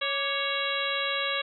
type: harmonic tone with a mistuned harmonic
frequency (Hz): 554.4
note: C#5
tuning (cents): 0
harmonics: 1 / 2 / 3 / 4 / 5 / 6 / 7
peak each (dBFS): -34 / -34 / -34 / -34 / -34 / -34 / -34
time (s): 0.01-1.42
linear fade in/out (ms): 10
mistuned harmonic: 2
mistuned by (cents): +80
effects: none